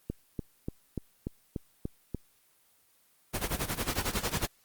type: click train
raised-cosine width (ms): 3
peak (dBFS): -20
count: 8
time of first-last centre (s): 0.1-2.147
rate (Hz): 3.42
type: noise with tremolo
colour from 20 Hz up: pink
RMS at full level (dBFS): -29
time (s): 3.33-4.47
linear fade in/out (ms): 20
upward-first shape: sine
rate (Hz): 11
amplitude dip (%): 85
effects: white hiss -66 dBFS RMS until 4.64 s + Opus 24 kbps